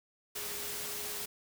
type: tone in noise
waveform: sine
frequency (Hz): 415.3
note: G#4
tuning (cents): 0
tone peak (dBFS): -49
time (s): 0.35-1.26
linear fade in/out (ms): 10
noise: white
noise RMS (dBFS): -39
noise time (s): 0.35-1.26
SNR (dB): -13
effects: none